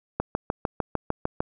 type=click train; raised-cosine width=1 ms; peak=-10 dBFS; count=9; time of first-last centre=0.2-1.405 s; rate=6.64 Hz; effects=none